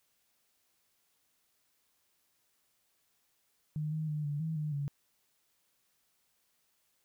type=tone with pitch steps; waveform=sine; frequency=152.4 / 156.5 / 151 / 145.7 / 160.3 / 151.7 / 142.5 Hz; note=D#3 / D#3 / D3 / D3 / E3 / D#3 / C#3; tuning=-36 / +10 / +48 / -13 / -48 / -44 / +48 cents; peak=-32 dBFS; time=3.76-4.88 s; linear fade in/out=0 ms; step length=160 ms; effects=white hiss -75 dBFS RMS until 7.04 s